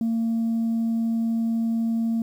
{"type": "tone", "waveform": "sine", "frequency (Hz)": 228, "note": "A#3", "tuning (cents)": -38, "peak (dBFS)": -19, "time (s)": [0.01, 2.22], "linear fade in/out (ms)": 2, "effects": ["tanh soft clip ceiling -19 dBFS", "9-bit"]}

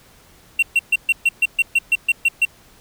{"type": "tone bursts", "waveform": "triangle", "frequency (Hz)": 2733, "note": "F7", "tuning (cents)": -38, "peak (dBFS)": -10, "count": 12, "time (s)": [0.59, 2.452], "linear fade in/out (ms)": 5, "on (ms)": 36, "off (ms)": 130, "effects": ["pink hiss -50 dBFS RMS until 2.8 s"]}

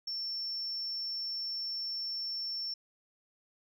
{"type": "tone", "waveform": "sine", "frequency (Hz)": 5420, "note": "E8", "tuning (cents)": 47, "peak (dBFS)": -33, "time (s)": [0.07, 2.74], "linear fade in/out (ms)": 5, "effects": ["tanh soft clip ceiling -30 dBFS", "12-bit"]}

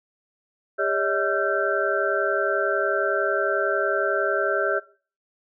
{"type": "tone cluster", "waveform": "sine", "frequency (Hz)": [401.8, 565, 636, 1359, 1553], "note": ["G4", "C#5", "D#5", "F6", "G6"], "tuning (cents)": [43, 33, 38, -48, -17], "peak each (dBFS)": -27, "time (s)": [0.78, 4.8], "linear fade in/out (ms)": 20, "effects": ["noise-tail reverb RT60 0.4 s tail -19 dB re dry"]}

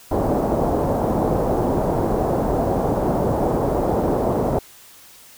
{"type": "low-pass noise", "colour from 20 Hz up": "white", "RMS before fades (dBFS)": -20, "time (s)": [0.11, 4.59], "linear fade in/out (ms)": 5, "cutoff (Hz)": 740, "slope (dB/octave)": 24, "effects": ["white hiss -46 dBFS RMS until 5.37 s"]}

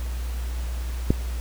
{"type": "click", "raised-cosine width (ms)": 3, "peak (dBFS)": -5, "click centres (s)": 1.105, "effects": ["added 60 Hz sine -26 dBFS peak until 1.4 s", "pink hiss -42 dBFS RMS until 1.4 s"]}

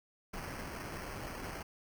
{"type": "noise with sample-and-hold", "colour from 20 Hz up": "pink", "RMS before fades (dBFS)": -43, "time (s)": [0.33, 1.63], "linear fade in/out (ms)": 10, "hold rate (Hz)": 3675, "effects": []}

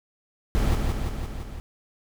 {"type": "noise with echo", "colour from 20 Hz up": "brown", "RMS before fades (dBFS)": -21, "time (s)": [0.55, 0.75], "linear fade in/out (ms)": 0, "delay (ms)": 170, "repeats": 5, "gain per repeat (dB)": -3, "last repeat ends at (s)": 1.6, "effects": []}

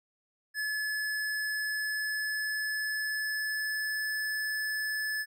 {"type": "tone with pitch glide", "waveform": "square", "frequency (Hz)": [1717, 1728.9], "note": ["A6", "A6"], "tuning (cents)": [-43, -31], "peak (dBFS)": -31, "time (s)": [0.54, 5.26], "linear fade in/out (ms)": 50, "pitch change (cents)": 12, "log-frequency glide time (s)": [1.61, 4.18], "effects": []}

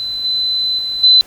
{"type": "tone with level steps", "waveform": "sine", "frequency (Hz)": 4027, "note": "B7", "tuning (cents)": 33, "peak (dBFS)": [-19, -14, -18, -5], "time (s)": [0, 1.21], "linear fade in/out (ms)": 0, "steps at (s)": [0.24, 0.78, 1.03], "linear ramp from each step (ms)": 10, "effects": ["pink hiss -43 dBFS RMS until 1.26 s"]}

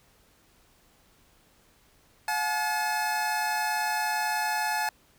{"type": "tone pair together", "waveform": "25% pulse", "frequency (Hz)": [719.3, 857], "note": ["F#5", "A5"], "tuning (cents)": [-49, -46], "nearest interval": "minor third", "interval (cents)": 303, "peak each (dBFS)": [-29, -23], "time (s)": [2.28, 4.89], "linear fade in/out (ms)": 2, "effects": ["pink hiss -62 dBFS RMS until 5.18 s"]}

